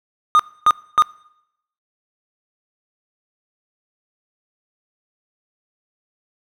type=tone bursts; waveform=triangle; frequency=1225 Hz; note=D#6; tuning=27 cents flat; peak=-7 dBFS; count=3; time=0.35-1.022 s; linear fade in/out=0 ms; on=44 ms; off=270 ms; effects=noise-tail reverb RT60 0.8 s tail -23 dB re dry